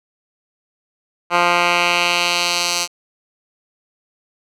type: tone with band-pass filter sweep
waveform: 10% pulse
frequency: 174.61 Hz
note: F3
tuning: in tune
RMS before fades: -17 dBFS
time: 1.3-2.88 s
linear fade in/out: 50 ms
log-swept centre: 1500 to 5700 Hz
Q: 1.3
effects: none